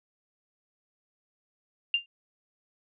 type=tone with exponential decay; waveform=sine; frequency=2794 Hz; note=F7; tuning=in tune; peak=-18 dBFS; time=1.94-2.06 s; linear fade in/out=2 ms; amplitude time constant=24 ms; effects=none